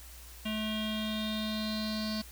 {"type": "tone with low-pass filter sweep", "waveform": "square", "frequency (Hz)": 215.9, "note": "A3", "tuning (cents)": -33, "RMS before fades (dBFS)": -34, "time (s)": [0.45, 2.22], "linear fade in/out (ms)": 10, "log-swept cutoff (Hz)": [3000, 4600], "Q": 8.2, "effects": ["added 60 Hz sine -49 dBFS peak until 2.31 s", "white hiss -52 dBFS RMS until 2.31 s"]}